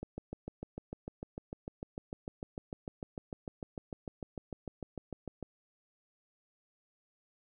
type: click train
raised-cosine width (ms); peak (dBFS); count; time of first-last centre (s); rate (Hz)
2; -26; 37; 0.03-5.427; 6.67
effects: none